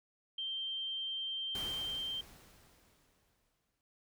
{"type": "tone", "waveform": "sine", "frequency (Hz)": 3145, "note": "G7", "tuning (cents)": 5, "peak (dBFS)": -36, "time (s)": [0.38, 2.21], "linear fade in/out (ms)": 5}
{"type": "noise with exponential decay", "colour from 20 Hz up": "pink", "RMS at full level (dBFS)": -44, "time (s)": [1.55, 3.81], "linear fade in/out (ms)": 1, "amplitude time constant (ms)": 490}
{"effects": []}